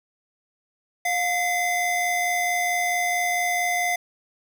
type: tone pair together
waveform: square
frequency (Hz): 710.5 / 2047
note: F5 / C7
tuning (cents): +30 / -38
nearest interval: octave + tritone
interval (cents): 1832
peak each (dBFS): -25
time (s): 1.05-3.96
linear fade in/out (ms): 5
effects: none